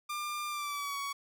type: tone with pitch glide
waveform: sawtooth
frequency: 1196 to 1122.4 Hz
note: D6 to C#6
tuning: +31 to +21 cents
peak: -31 dBFS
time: 0.09-1.13 s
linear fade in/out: 10 ms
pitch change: -110 cents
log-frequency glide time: 0.48-0.97 s
effects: none